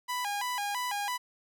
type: tone with vibrato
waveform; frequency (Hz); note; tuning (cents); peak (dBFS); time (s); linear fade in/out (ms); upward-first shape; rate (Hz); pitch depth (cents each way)
sawtooth; 899; A5; +37; -27; 0.08-1.18; 20; square; 3; 170
effects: none